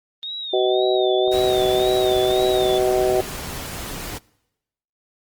sine tone with vibrato, 3664 Hz, A#7, 31 cents flat, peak -27 dBFS, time 0.23-2.78 s, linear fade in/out 0 ms, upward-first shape sine, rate 1.9 Hz, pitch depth 100 cents each way
harmonic tone, 125.7 Hz, B2, 31 cents sharp, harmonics 3 / 4 / 5 / 6, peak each -18 / -25 / -22 / -26 dBFS, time 0.53-3.21 s, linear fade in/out 5 ms
pink noise, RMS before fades -31 dBFS, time 1.31-4.19 s, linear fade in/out 20 ms
effects noise-tail reverb RT60 0.9 s tail -24 dB re dry + Opus 24 kbps

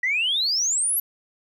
sine exponential sweep, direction up, 1918 to 12000 Hz, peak -19 dBFS, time 0.03-1 s, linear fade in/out 5 ms, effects tanh soft clip ceiling -15 dBFS + 10-bit

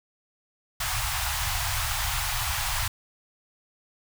pink band-stop noise, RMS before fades -28 dBFS, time 0.8-2.88 s, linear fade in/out 5 ms, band 120 to 730 Hz, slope 48 dB/octave, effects none

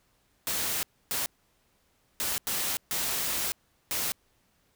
white noise bursts at uneven times, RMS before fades -30 dBFS, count 6, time 0.47-0.83 / 1.11-1.26 / 2.2-2.38 / 2.47-2.77 / 2.91-3.52 / 3.91-4.12 s, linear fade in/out 0 ms, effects pink hiss -69 dBFS RMS until 4.75 s

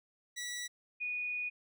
15% pulse / sine tone pair in turn, 1948 / 2466 Hz, B6 / D#7, -24 / -16 cents, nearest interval major third, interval 408 cents, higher second, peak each -32 / -34 dBFS, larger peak first, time 0.36-0.68 / 1-1.5 s, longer second, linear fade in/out 20 ms, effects none

